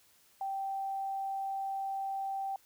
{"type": "tone", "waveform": "sine", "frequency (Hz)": 780, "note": "G5", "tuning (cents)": -9, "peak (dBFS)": -33, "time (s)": [0.41, 2.56], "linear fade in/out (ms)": 2, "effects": ["white hiss -65 dBFS RMS until 2.65 s"]}